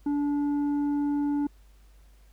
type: tone with tanh clipping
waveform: triangle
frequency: 289.1 Hz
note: D4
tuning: 27 cents flat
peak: -25 dBFS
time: 0.06-1.47 s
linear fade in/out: 5 ms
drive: 10 dB
effects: added 50 Hz sine -52 dBFS peak until 2.32 s + pink hiss -65 dBFS RMS until 2.32 s